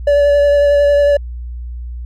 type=tone with vibrato; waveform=triangle; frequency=575 Hz; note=D5; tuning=37 cents flat; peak=-6 dBFS; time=0.07-1.17 s; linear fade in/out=5 ms; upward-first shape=sine; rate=11 Hz; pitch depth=13 cents each way; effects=added 60 Hz sine -23 dBFS peak until 2.05 s